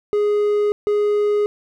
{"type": "tone bursts at uneven times", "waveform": "triangle", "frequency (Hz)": 415.3, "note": "G#4", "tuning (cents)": 0, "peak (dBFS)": -13, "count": 2, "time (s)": [[0.13, 0.72], [0.87, 1.46]], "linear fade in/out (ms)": 0, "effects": []}